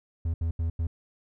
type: tone bursts at uneven times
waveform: triangle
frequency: 82.5 Hz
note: E2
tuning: 2 cents sharp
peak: -23 dBFS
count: 4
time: 0.25-0.34 / 0.41-0.51 / 0.59-0.7 / 0.79-0.87 s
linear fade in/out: 5 ms
effects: none